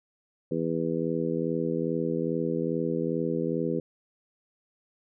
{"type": "harmonic tone", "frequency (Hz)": 82.41, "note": "E2", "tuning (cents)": 0, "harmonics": [2, 3, 4, 5, 6], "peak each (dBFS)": [-32, -32, -32, -32, -32], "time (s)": [0.51, 3.8], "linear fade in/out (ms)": 5, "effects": []}